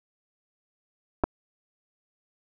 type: clicks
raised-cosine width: 1 ms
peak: -9 dBFS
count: 2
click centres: 1.237 / 1.24 s
effects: none